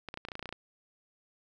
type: clicks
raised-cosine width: 0.3 ms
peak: -23 dBFS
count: 12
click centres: 0.087 / 0.141 / 0.174 / 0.251 / 0.286 / 0.318 / 0.354 / 0.394 / 0.427 / 0.457 / 0.491 / 0.526 s
effects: none